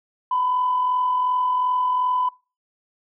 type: tone pair together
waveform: sine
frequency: 960.3 / 1003 Hz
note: B5 / B5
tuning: -49 / +26 cents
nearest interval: minor second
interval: 75 cents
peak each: -30 / -18 dBFS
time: 0.31-2.29 s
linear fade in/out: 5 ms
effects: noise-tail reverb RT60 0.3 s tail -23 dB re dry + tanh soft clip ceiling -13 dBFS